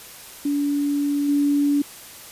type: tone with level steps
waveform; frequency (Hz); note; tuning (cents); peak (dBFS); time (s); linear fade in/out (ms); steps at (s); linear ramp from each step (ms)
sine; 286.8; D4; -41; -19 / -16; 0.45-1.82; 5; 1.28; 10
effects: white hiss -41 dBFS RMS until 2.31 s + resampled to 32000 Hz